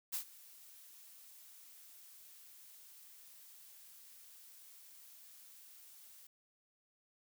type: noise with ADSR envelope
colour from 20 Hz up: blue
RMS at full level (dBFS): -37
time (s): 0.12-6.27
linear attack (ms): 21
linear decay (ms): 99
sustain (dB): -21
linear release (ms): 5
effects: none